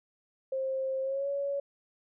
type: tone with pitch glide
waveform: sine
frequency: 530 to 561.2 Hz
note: C5 to C#5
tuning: +22 to +21 cents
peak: -29 dBFS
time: 0.52-1.6 s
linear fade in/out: 5 ms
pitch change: +99 cents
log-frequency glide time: 1.02-1.28 s
effects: none